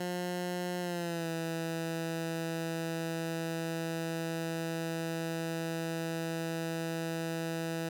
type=tone with pitch glide; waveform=15% pulse; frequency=178.4 to 164.54 Hz; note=F3 to E3; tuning=+37 to -3 cents; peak=-27 dBFS; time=0-7.89 s; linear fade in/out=5 ms; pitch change=-140 cents; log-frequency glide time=0.8-1.28 s; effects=none